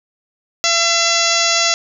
harmonic tone, 676 Hz, E5, 43 cents sharp, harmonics 1 / 2 / 3 / 4 / 5 / 6 / 7 / 8 / 9 / 10, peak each -22 / -22 / -22 / -22 / -22 / -22 / -22 / -22 / -22 / -22 dBFS, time 0.64-1.74 s, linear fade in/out 0 ms, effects none

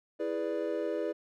triangle chord, E dominant seventh, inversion none, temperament equal, 329.6 / 415.3 / 493.9 / 587.3 Hz, E4 / G#4 / B4 / D5, 0 / 0 / 0 / 0 cents, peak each -34 dBFS, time 0.19-1.13 s, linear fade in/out 20 ms, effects none

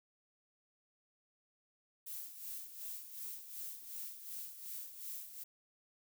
violet noise with tremolo, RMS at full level -44 dBFS, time 2.06-5.44 s, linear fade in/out 10 ms, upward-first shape sine, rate 2.7 Hz, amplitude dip 65%, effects none

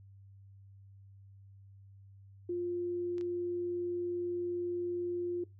sine tone, 351.2 Hz, F4, 10 cents sharp, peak -32 dBFS, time 2.49-5.44 s, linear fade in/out 5 ms
clicks, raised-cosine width 0.2 ms, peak -36 / -36 dBFS, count 2, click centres 3.182 / 3.211 s
effects noise-tail reverb RT60 0.2 s tail -20 dB re dry + added 98 Hz sine -53 dBFS peak until 5.59 s

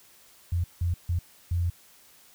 sine tone bursts at uneven times, 86.6 Hz, F2, 14 cents flat, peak -23 dBFS, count 4, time 0.52-0.64 / 0.81-0.94 / 1.09-1.19 / 1.51-1.7 s, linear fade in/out 5 ms, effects white hiss -56 dBFS RMS until 2.34 s

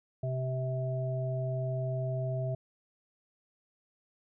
harmonic tone, 129.5 Hz, C3, 17 cents flat, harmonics 1 / 3 / 5, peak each -31 / -43 / -36 dBFS, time 0.23-2.55 s, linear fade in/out 5 ms, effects none

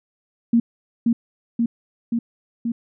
sine tone with echo, 233.1 Hz, A#3, in tune, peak -12 dBFS, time 0.53-0.6 s, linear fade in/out 5 ms, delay 530 ms, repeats 4, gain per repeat -2 dB, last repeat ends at 2.72 s, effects none

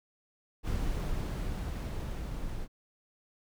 brown noise with level ramp, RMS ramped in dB -31 to -38 dBFS, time 0.63-2.68 s, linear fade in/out 50 ms, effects none

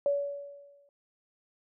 sine tone with exponential decay, 568 Hz, C#5, 42 cents sharp, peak -22 dBFS, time 0.06-0.89 s, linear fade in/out 1 ms, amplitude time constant 180 ms, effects none

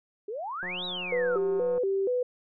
sine exponential two-way sweep, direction up then down, 391.1 to 3951 to 1240 Hz, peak -32 dBFS, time 0.28-1.38 s, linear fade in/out 5 ms, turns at 0.85 s
click train, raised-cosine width 1 ms, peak -28 dBFS, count 208, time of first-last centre 0.63-1.78 s, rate 180 Hz
sine tone with vibrato, 440 Hz, A4, in tune, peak -24 dBFS, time 1.12-2.23 s, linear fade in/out 5 ms, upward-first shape square, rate 2.1 Hz, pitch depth 210 cents each way
effects none

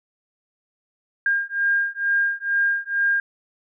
sine beating tone pair, 1609 / 1611.2 Hz, G6 / G6, +45 / +47 cents, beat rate 2.2 Hz, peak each -22 dBFS, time 1.26-3.2 s, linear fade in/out 2 ms, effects none

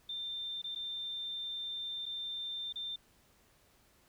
sine tone with dropouts, 3585 Hz, A7, 32 cents sharp, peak -37 dBFS, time 0.09-2.96 s, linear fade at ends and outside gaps 5 ms, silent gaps 0.618-0.641 / 0.75-0.758 / 2.057-2.062 / 2.726-2.757 s, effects pink hiss -67 dBFS RMS until 4.08 s

